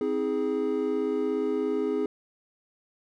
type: chord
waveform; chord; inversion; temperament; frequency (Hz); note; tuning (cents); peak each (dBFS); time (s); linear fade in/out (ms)
triangle; Ab major; first; equal with one note detuned; 261.6 / 319 / 415.3; C4 / Eb4 / Ab4; 0 / +43 / 0; -29 / -29 / -25; 0.01-2.06; 2
effects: none